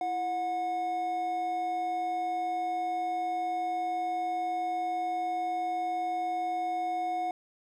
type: tone pair together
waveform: triangle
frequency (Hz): 333.9 / 729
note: E4 / F#5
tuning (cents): +22 / -26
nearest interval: octave + major second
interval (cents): 1352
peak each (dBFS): -38 / -27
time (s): 0.01-7.31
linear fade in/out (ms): 2
effects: none